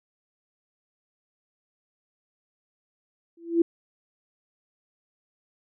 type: tone with exponential growth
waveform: sine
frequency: 336.5 Hz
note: E4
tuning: 36 cents sharp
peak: -13 dBFS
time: 3.37-3.62 s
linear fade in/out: 5 ms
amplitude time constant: 53 ms
effects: none